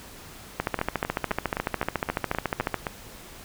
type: two click trains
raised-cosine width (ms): 0.5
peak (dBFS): -9 / -12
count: 31 / 9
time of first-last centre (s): 0.6-2.743 / 0.79-2.868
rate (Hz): 14 / 3.85
effects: pink hiss -45 dBFS RMS until 3.44 s